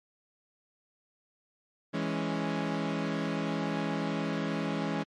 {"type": "chord", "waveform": "sawtooth", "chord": "C# minor", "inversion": "first", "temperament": "equal", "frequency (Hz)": [164.81, 207.7, 277.2], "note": ["E3", "G#3", "C#4"], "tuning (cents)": [0, 0, 0], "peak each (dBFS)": -30, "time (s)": [1.93, 5.04], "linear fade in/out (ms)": 20, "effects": ["low-pass 4000 Hz 12 dB/octave", "MP3 64 kbps"]}